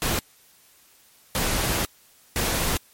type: noise bursts at uneven times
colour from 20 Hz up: pink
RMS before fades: -24 dBFS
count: 3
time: 0.02-0.19 / 1.35-1.85 / 2.36-2.77 s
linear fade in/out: 0 ms
effects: white hiss -56 dBFS RMS until 2.93 s + MP3 64 kbps